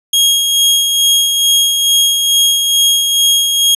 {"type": "tone with tremolo", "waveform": "sawtooth", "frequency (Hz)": 3272, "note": "G#7", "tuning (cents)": -26, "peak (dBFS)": -4, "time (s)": [0.13, 3.75], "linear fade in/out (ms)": 5, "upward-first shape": "sine", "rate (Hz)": 2.3, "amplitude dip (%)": 40, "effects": ["resampled to 32000 Hz", "7-bit"]}